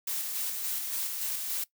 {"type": "noise with tremolo", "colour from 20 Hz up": "blue", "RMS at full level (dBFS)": -32, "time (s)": [0.07, 1.64], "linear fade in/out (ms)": 5, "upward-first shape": "square", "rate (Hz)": 3.5, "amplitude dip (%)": 30, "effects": ["noise-tail reverb RT60 0.1 s tail -19 dB re dry"]}